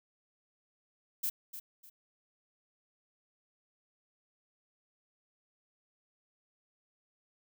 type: noise with echo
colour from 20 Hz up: violet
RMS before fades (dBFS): -33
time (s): 1.23-1.3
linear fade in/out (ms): 10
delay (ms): 300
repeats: 2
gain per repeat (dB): -11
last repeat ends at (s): 1.9
effects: none